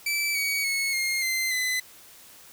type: tone with pitch steps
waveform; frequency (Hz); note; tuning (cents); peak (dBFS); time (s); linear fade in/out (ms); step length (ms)
sawtooth; 2318 / 2255 / 2193 / 2133 / 2075 / 2018; D7 / C#7 / C#7 / C7 / C7 / B6; -23 / +29 / -19 / +33 / -15 / +37; -21; 0.06-1.8; 5; 290
effects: white hiss -50 dBFS RMS until 2.52 s